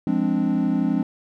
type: chord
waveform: triangle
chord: D half-diminished seventh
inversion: first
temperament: equal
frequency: 174.61 / 207.7 / 261.6 / 293.7 Hz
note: F3 / Ab3 / C4 / D4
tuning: 0 / 0 / 0 / 0 cents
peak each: -24 / -22 / -21 / -23 dBFS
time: 0.07-1.03 s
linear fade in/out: 2 ms
effects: none